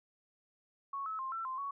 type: tone with pitch steps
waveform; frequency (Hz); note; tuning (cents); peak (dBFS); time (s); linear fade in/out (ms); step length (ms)
sine; 1107 / 1296 / 1057 / 1341 / 1043 / 1117; C#6 / E6 / C6 / E6 / C6 / C#6; -3 / -30 / +17 / +29 / -6 / +13; -36; 0.93-1.71; 5; 130
effects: none